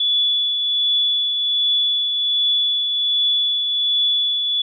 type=tone with tremolo; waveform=sine; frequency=3434 Hz; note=A7; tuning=43 cents flat; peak=-14 dBFS; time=0-4.62 s; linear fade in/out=5 ms; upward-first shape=triangle; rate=1.3 Hz; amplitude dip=40%; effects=none